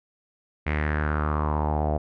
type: tone with low-pass filter sweep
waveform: sawtooth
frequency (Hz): 75.6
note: D#2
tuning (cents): -49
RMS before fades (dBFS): -25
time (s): 0.66-1.98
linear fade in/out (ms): 10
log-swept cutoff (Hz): 2200 to 660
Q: 4.8
effects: none